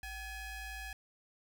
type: ring-modulated tone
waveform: 30% pulse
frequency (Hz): 824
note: G#5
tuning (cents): -14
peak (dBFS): -36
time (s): 0.03-0.93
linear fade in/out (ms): 2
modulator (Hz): 879
effects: none